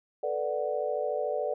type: chord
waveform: sine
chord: B minor seventh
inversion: third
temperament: equal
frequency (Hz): 440 / 493.9 / 587.3 / 740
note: A4 / B4 / D5 / F#5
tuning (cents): 0 / 0 / 0 / 0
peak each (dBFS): -34 / -33 / -31 / -36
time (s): 0.23-1.54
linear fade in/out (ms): 5
effects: none